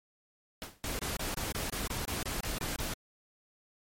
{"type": "noise with exponential decay", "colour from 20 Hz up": "pink", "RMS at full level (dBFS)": -37, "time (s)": [0.62, 0.84], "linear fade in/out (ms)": 0, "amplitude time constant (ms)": 46}
{"type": "noise bursts", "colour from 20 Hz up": "pink", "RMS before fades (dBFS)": -35, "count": 12, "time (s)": [0.84, 2.937], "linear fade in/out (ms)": 0, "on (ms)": 150, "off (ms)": 27}
{"effects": ["MP3 64 kbps"]}